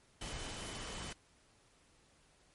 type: tone in noise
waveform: sine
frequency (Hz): 3026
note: F#7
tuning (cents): +38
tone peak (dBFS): -53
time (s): 0.21-1.13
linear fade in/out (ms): 5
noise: pink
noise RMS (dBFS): -44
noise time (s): 0.21-1.13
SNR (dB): -12
effects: pink hiss -68 dBFS RMS until 2.54 s + MP3 48 kbps